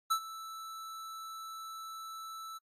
square tone with ADSR envelope, 1318.5 Hz, E6, in tune, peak -26 dBFS, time 0.1-2.59 s, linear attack 15 ms, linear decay 78 ms, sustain -17 dB, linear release 22 ms, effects AAC 48 kbps

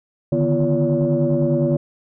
sine tone cluster, 143.3 / 153.2 / 244.8 / 343.4 / 568 Hz, D3 / D#3 / B3 / F4 / C#5, -42 / -27 / -15 / -29 / +42 cents, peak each -21 dBFS, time 0.32-1.77 s, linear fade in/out 5 ms, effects tanh soft clip ceiling -8 dBFS

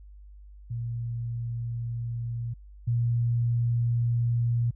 sine tone pair in turn, 117.6 / 118.35 Hz, A#2 / A#2, +16 / +27 cents, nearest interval unison, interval 11 cents, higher second, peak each -29 / -22 dBFS, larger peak second, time 0.7-2.54 / 2.87-4.71 s, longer neither, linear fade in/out 10 ms, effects added 50 Hz sine -45 dBFS peak until 4.75 s

